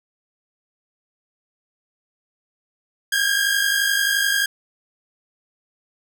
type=tone pair together; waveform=sawtooth; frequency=1596 / 1647.5 Hz; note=G6 / G#6; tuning=+31 / -14 cents; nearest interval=minor second; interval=55 cents; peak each=-17 dBFS; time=3.12-4.46 s; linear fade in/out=5 ms; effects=none